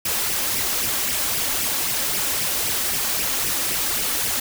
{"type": "noise with flanger", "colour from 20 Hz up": "white", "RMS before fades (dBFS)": -23, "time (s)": [0.05, 4.4], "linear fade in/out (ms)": 5, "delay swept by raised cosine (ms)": [0.36, 3.76], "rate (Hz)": 3.8, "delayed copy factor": 0.6, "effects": []}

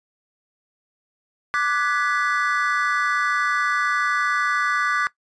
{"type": "chord", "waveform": "triangle", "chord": "G# half-diminished seventh", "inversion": "second", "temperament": "equal with one note detuned", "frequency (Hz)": [1174.7, 1480, 1691.2, 1975.5], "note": ["D6", "F#6", "G#6", "B6"], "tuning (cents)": [0, 0, 31, 0], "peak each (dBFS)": [-21, -22, -24, -26], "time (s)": [1.54, 5.07], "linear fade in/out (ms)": 0, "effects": ["noise-tail reverb RT60 0.1 s tail -18 dB re dry", "resampled to 22050 Hz"]}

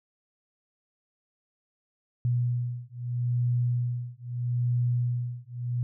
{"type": "beating tone pair", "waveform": "sine", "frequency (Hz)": [121.4, 122.18], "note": ["B2", "B2"], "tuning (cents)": [-29, -18], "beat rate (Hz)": 0.78, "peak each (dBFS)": [-28, -28], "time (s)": [2.25, 5.83], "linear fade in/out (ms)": 0, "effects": []}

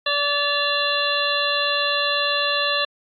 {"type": "harmonic tone with a mistuned harmonic", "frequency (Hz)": 578, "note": "D5", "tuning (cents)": -28, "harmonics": [1, 2, 3, 5, 6, 7], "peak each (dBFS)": [-26, -26, -26, -26, -26, -26], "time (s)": [0.06, 2.85], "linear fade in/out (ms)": 5, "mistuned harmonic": 5, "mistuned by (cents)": -75, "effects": ["AAC 64 kbps"]}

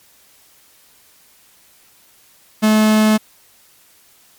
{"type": "tone", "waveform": "45% pulse", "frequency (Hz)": 215.8, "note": "A3", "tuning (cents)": -33, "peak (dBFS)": -10, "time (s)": [2.62, 3.18], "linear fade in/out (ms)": 20, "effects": ["white hiss -51 dBFS RMS until 4.38 s", "MP3 96 kbps"]}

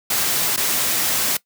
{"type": "noise with dropouts", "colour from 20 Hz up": "white", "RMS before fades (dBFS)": -20, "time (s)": [0.1, 1.37], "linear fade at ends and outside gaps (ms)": 5, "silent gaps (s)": [0.563, 0.574], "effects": ["noise-tail reverb RT60 0.1 s tail -20 dB re dry", "high-pass 100 Hz 12 dB/octave"]}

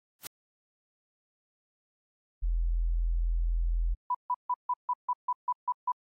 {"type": "noise with exponential growth", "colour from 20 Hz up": "white", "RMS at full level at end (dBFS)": -33, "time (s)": [0.19, 0.27], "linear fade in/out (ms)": 2, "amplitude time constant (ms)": 16}
{"type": "tone", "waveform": "sine", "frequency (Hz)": 42.03, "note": "E1", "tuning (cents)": 34, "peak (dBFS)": -25, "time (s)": [2.42, 3.95], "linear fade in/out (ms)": 20}
{"type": "tone bursts", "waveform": "sine", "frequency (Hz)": 990, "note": "B5", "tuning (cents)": 4, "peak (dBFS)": -25, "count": 10, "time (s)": [4.1, 5.92], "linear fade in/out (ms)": 5, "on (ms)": 47, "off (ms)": 150}
{"effects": ["AAC 48 kbps"]}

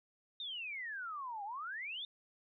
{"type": "exponential two-way sweep", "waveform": "sine", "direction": "down then up", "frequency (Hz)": [3729, 784, 3684], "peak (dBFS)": -40, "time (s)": [0.4, 2.05], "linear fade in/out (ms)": 2, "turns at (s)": 1.44, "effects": []}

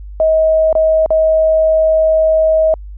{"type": "tone with dropouts", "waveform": "sine", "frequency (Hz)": 635, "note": "D#5", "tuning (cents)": 35, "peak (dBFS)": -8, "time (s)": [0.2, 2.74], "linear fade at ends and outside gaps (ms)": 1, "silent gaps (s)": [[0.728, 0.752], [1.061, 1.105]], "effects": ["added 50 Hz sine -27 dBFS peak until 2.97 s"]}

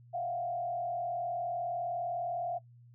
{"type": "tone with frequency modulation", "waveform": "sine", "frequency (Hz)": 698.5, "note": "F5", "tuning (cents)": 0, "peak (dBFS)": -32, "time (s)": [0.13, 2.59], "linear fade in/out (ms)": 20, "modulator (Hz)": 39.8, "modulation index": 0.92, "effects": ["noise-tail reverb RT60 0.1 s tail -20 dB re dry", "added 120 Hz sine -54 dBFS peak until 2.94 s"]}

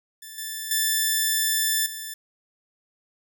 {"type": "tone with level steps", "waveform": "5% pulse", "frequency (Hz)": 1760, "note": "A6", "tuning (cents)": 0, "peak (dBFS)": [-28, -20, -10, -22], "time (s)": [0.22, 2.14], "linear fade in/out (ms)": 5, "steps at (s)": [0.38, 0.71, 1.86], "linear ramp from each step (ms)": 2, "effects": []}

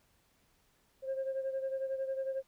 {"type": "beating tone pair", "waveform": "sine", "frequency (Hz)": [532, 543], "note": ["C5", "C#5"], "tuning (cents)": [29, -36], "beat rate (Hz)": 11, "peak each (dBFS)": [-33, -39], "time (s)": [1.02, 2.43], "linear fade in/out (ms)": 50, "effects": ["tanh soft clip ceiling -29 dBFS", "pink hiss -71 dBFS RMS until 2.47 s"]}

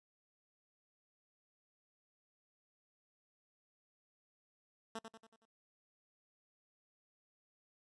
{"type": "tone with echo", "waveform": "10% pulse", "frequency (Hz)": 224.2, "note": "A3", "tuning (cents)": 33, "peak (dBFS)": -33, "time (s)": [4.95, 4.99], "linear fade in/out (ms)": 5, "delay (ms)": 93, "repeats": 5, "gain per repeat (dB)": -6, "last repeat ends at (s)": 5.455, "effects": ["noise-tail reverb RT60 0.1 s tail -26 dB re dry", "resampled to 22050 Hz"]}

